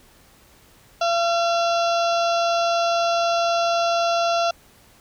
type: harmonic tone with a mistuned harmonic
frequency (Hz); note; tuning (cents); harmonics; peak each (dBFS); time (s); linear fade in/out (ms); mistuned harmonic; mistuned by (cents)
681; F5; -44; 1 / 2 / 4 / 5 / 6 / 7 / 8 / 9; -19 / -25 / -31 / -33 / -35 / -36 / -37 / -38; 1.01-4.51; 5; 8; +22
effects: pink hiss -53 dBFS RMS until 5 s